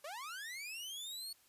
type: linear sweep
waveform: sawtooth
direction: up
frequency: 544 to 4435 Hz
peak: -40 dBFS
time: 0.04-1.33 s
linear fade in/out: 5 ms
effects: white hiss -68 dBFS RMS until 1.48 s + resampled to 32000 Hz